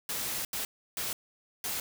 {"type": "noise bursts at uneven times", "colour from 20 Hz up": "white", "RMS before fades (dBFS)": -34, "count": 4, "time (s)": [[0.09, 0.45], [0.53, 0.65], [0.97, 1.13], [1.64, 1.8]], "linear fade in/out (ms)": 2, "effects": []}